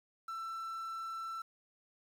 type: tone with quantisation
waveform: triangle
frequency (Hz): 1336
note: E6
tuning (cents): +23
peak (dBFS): -37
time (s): 0.28-1.42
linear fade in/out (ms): 5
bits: 10
effects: none